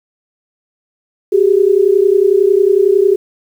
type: tone pair together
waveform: sine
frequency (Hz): 378.9 / 409.9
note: F#4 / G#4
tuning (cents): +41 / -23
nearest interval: minor second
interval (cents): 136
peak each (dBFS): -10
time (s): 1.32-3.16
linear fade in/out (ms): 10
effects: 7-bit